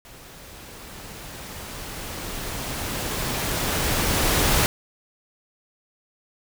pink noise with level ramp, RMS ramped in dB -45 to -19 dBFS, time 0.05-4.66 s, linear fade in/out 0 ms, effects none

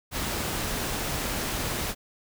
pink noise, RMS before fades -30 dBFS, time 0.11-1.95 s, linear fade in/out 50 ms, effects none

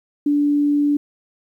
sine tone, 290.6 Hz, D4, 18 cents flat, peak -14 dBFS, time 0.26-0.97 s, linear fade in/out 5 ms, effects 9-bit

